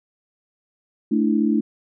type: chord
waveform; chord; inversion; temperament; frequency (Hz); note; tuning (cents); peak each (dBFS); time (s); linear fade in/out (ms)
sine; A suspended fourth; none; equal; 220 / 293.7 / 329.6; A3 / D4 / E4; 0 / 0 / 0; -19 / -21 / -23; 1.11-1.61; 10
effects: none